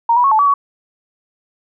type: tone with pitch steps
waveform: sine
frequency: 930 / 977 / 1101 / 870 / 1142 / 1123 Hz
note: A#5 / B5 / C#6 / A5 / D6 / C#6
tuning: -4 / -19 / -12 / -20 / -49 / +22 cents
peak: -9 dBFS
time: 0.09-0.54 s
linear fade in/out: 5 ms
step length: 75 ms
effects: none